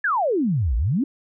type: exponential two-way sweep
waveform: sine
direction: down then up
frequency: 1760 to 52.6 to 303.9 Hz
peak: -18 dBFS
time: 0.04-1.04 s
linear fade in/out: 5 ms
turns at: 0.76 s
effects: none